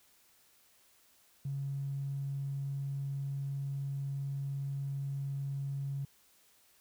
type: tone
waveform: triangle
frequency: 138.59 Hz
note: C#3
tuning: in tune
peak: -30 dBFS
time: 1.45-6.05 s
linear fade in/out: 5 ms
effects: tanh soft clip ceiling -32 dBFS + white hiss -66 dBFS RMS until 6.8 s